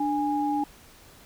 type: tone pair together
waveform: sine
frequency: 295 / 825 Hz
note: D4 / G#5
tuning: +8 / -12 cents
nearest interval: octave + tritone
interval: 1780 cents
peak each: -26 dBFS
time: 0-0.64 s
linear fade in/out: 5 ms
effects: pink hiss -52 dBFS RMS until 1.25 s